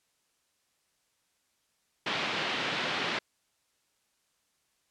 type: band-pass noise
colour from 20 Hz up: white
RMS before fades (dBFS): -32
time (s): 2.06-3.19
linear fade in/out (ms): 5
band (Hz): 130 to 3600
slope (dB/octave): 24
effects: white hiss -74 dBFS RMS until 4.9 s + low-pass 10000 Hz 12 dB/octave